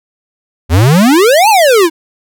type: exponential two-way sweep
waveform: square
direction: up then down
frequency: 75.4 to 920 to 308.6 Hz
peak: -5 dBFS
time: 0.69-1.9 s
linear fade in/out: 50 ms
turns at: 1.49 s
effects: none